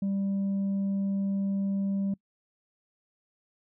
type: tone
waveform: sine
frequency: 196.6 Hz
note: G3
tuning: 5 cents sharp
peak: -23 dBFS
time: 0.02-2.14 s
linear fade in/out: 5 ms
effects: noise-tail reverb RT60 0.1 s tail -26 dB re dry + tanh soft clip ceiling -25 dBFS